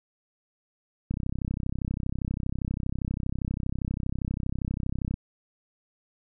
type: click train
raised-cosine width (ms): 5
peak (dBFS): -17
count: 132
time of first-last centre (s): 1.11-5.141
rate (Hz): 32.5
effects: none